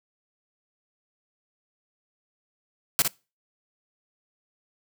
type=noise with echo; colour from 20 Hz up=white; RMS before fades=-20 dBFS; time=2.99-3.02 s; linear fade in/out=0 ms; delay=57 ms; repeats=1; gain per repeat=-5 dB; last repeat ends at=3.077 s; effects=noise-tail reverb RT60 0.3 s tail -23 dB re dry